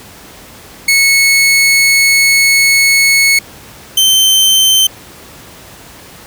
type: tone pair in turn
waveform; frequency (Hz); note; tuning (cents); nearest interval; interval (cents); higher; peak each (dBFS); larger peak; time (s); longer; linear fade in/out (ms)
sawtooth; 2200 / 3099; C#7 / G7; -14 / -21; tritone; 593; second; -3; neither; 0.88-3.39 / 3.97-4.87; first; 5
effects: pink hiss -35 dBFS RMS until 6.26 s + high-pass 60 Hz 12 dB/octave